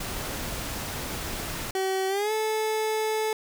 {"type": "noise", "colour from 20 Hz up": "pink", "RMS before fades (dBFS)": -33, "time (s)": [0, 1.71], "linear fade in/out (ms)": 5}
{"type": "tone with pitch glide", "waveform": "30% pulse", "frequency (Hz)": [381.1, 435.2], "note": ["G4", "A4"], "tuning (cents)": [-49, -19], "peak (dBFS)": -22, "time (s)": [1.75, 3.33], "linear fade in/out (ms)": 2, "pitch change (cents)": 230, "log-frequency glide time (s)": [2.08, 2.32]}
{"effects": []}